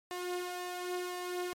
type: tone with flanger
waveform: sawtooth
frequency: 358.8 Hz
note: F4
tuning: 47 cents sharp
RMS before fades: -38 dBFS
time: 0.11-1.53 s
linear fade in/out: 0 ms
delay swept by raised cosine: 1.7 to 4.5 ms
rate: 0.94 Hz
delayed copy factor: +0.5
effects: MP3 64 kbps